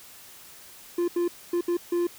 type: tone bursts at uneven times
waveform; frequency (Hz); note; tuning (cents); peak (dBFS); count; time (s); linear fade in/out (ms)
triangle; 347.7; F4; -8; -20; 5; 0.98-1.08 / 1.16-1.28 / 1.53-1.61 / 1.68-1.77 / 1.92-2.07; 5
effects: white hiss -48 dBFS RMS until 2.18 s